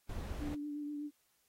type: noise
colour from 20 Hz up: brown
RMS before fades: -41 dBFS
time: 0.09-0.55 s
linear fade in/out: 5 ms
type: tone with vibrato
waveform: sine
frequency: 293.7 Hz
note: D4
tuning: in tune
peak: -38 dBFS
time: 0.39-1.11 s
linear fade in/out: 50 ms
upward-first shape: triangle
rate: 8.1 Hz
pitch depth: 28 cents each way
effects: white hiss -75 dBFS RMS until 1.48 s + AAC 48 kbps